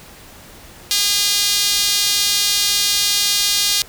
sawtooth tone with high-pass filter, 407.3 Hz, G#4, 34 cents flat, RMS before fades -17 dBFS, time 0.91-3.82 s, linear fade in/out 0 ms, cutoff 4100 Hz, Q 1.7, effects pink hiss -41 dBFS RMS until 3.88 s

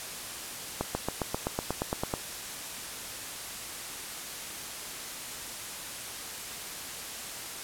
accelerating click train, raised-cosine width 1 ms, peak -14 dBFS, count 12, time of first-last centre 0.81-2.139 s, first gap 140 ms, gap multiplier 0.97, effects white hiss -39 dBFS RMS until 7.63 s + low-pass 12000 Hz 12 dB/octave

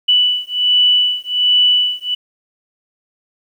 sine beating tone pair, 2967 / 2968.3 Hz, F#7 / F#7, +4 / +5 cents, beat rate 1.3 Hz, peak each -14 dBFS, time 0.08-2.15 s, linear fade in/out 10 ms, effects 8-bit

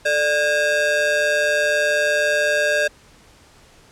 square ring-modulated tone, 516 Hz, C5, 24 cents flat, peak -14 dBFS, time 0.05-2.88 s, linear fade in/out 10 ms, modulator 1110 Hz, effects pink hiss -50 dBFS RMS until 3.91 s + low-pass 9000 Hz 12 dB/octave

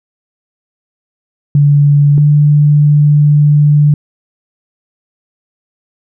sine tone pair in turn, 144.4 / 147.6 Hz, D3 / D3, -29 / +9 cents, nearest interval unison, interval 38 cents, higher second, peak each -4 dBFS, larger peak neither, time 1.55-2.18 / 2.18-3.94 s, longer second, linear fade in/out 2 ms, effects none

